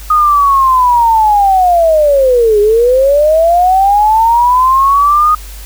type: linear two-way sweep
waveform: sine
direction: down then up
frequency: 1244.5 to 407.7 to 1244.5 Hz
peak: -5 dBFS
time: 0.1-5.35 s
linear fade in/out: 5 ms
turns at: 2.6 s
effects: added 50 Hz sine -26 dBFS peak until 5.65 s + white hiss -34 dBFS RMS until 5.65 s